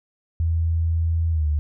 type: tone with pitch glide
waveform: sine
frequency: 82.41 to 74.7 Hz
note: E2 to D2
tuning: 0 to +30 cents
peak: -18 dBFS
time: 0.4-1.59 s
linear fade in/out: 0 ms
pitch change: -170 cents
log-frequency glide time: 1.31-1.47 s
effects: none